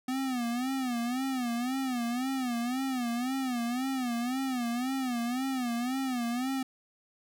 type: tone with vibrato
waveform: square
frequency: 250.7 Hz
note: B3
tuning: 26 cents sharp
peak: -30 dBFS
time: 0.08-6.63 s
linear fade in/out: 5 ms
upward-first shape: sine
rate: 1.9 Hz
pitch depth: 120 cents each way
effects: none